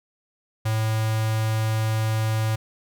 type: tone with notch filter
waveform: square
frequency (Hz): 110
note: A2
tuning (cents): 0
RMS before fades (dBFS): -23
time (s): 0.65-2.56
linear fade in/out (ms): 10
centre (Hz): 300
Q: 1.8
effects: none